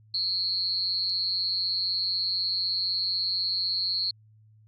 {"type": "tone with amplitude modulation", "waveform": "sine", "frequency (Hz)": 4281, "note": "C8", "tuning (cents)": 39, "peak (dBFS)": -21, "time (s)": [0.14, 4.11], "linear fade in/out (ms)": 5, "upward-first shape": "sine", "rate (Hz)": 184, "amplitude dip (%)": 90, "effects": ["added 108 Hz sine -54 dBFS peak until 4.67 s", "AAC 64 kbps"]}